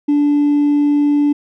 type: tone with hard clipping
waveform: triangle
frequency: 291 Hz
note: D4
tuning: 16 cents flat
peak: -10 dBFS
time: 0.08-1.33 s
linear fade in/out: 10 ms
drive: 2 dB
effects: none